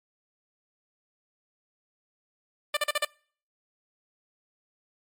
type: tone bursts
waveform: 10% pulse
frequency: 593 Hz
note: D5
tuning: 17 cents sharp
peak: -15 dBFS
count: 5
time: 2.74-3.05 s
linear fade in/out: 5 ms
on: 30 ms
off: 40 ms
effects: noise-tail reverb RT60 0.5 s tail -26 dB re dry + MP3 64 kbps